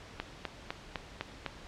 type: click train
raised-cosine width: 0.3 ms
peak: -18 dBFS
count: 6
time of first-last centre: 0.2-1.463 s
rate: 3.96 Hz
effects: pink hiss -50 dBFS RMS until 1.67 s + low-pass 5000 Hz 12 dB/octave